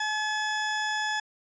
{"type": "tone pair together", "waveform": "40% pulse", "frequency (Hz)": [855, 1710], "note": ["A5", "A6"], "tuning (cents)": [-50, -50], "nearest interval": "octave", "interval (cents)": 1200, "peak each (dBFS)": [-30, -29], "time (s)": [0, 1.2], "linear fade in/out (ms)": 5, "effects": ["resampled to 16000 Hz"]}